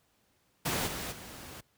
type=noise with level steps; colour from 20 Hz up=pink; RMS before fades=-31 / -37 / -46 dBFS; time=0.65-1.61 s; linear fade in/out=10 ms; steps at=0.86 / 1.11 s; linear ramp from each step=20 ms; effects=pink hiss -71 dBFS RMS until 1.77 s + high-pass 60 Hz 12 dB/octave